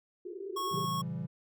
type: band-pass noise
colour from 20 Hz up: pink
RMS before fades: -41 dBFS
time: 0.25-0.85 s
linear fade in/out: 5 ms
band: 360 to 410 Hz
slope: 96 dB/octave
type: tone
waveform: square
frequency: 1100 Hz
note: C#6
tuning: 14 cents flat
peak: -33 dBFS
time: 0.56-1.02 s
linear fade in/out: 10 ms
type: chord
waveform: triangle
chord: A# diminished seventh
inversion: none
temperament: equal with one note detuned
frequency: 116.54 / 138.59 / 167.89 / 196 Hz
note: A#2 / C#3 / E3 / G3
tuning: 0 / 0 / +32 / 0 cents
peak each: -41 / -38 / -35 / -40 dBFS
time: 0.71-1.27 s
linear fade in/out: 20 ms
effects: none